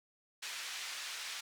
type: band-pass noise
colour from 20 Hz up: pink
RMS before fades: -43 dBFS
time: 0.42-1.41 s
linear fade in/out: 10 ms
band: 1900 to 6600 Hz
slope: 12 dB/octave
effects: none